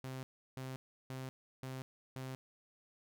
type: tone bursts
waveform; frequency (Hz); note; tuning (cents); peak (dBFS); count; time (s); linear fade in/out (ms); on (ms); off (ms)
sawtooth; 130.81; C3; 0; -38; 5; 0.04-2.35; 0; 190; 340
effects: none